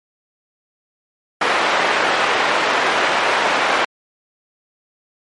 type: band-pass noise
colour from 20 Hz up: pink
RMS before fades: -17 dBFS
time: 1.41-3.85 s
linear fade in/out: 5 ms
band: 610 to 2400 Hz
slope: 12 dB/octave
effects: MP3 48 kbps